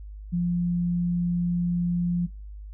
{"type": "tone", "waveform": "sine", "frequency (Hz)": 174.61, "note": "F3", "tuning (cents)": 0, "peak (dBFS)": -22, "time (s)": [0.32, 2.27], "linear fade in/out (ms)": 20, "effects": ["noise-tail reverb RT60 0.3 s tail -25 dB re dry", "added 51 Hz sine -37 dBFS peak until 2.73 s"]}